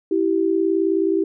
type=tone pair together; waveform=sine; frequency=328.7 / 388 Hz; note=E4 / G4; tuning=-5 / -18 cents; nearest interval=minor third; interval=287 cents; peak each=-19 dBFS; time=0.11-1.24 s; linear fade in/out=5 ms; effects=none